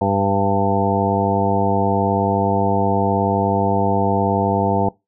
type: harmonic tone with a mistuned harmonic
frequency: 99.1 Hz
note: G2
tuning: 19 cents sharp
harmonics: 1 / 2 / 3 / 4 / 5 / 7 / 8 / 9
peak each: -23 / -22 / -26 / -25 / -23 / -23 / -25 / -22 dBFS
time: 0.01-4.89 s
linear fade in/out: 5 ms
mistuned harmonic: 7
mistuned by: -30 cents
effects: noise-tail reverb RT60 0.2 s tail -21 dB re dry